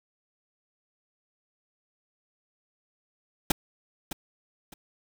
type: noise with echo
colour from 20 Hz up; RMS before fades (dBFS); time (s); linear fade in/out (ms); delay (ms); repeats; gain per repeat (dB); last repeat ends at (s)
pink; -21; 3.5-3.52; 5; 610; 2; -12; 4.74
effects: none